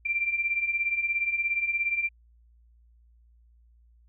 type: beating tone pair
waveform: sine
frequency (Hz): 2349 / 2366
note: D7 / D7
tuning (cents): 0 / +12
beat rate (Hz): 17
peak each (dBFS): -31 / -26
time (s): 0.05-2.09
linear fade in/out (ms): 10
effects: added 58 Hz sine -56 dBFS peak until 4.08 s